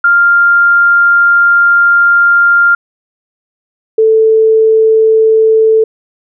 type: tone pair in turn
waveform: sine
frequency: 1396.9 / 441.5 Hz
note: F6 / A4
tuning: 0 / +6 cents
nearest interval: octave + minor sixth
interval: 1994 cents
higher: first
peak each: -4 dBFS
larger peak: neither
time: 0.04-2.75 / 3.98-5.84 s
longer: first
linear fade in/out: 5 ms
effects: none